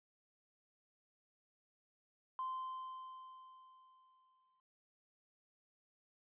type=tone with exponential decay; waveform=triangle; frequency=1038 Hz; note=C6; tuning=14 cents flat; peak=-34 dBFS; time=2.39-4.6 s; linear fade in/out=1 ms; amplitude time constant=480 ms; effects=tanh soft clip ceiling -35 dBFS + resampled to 8000 Hz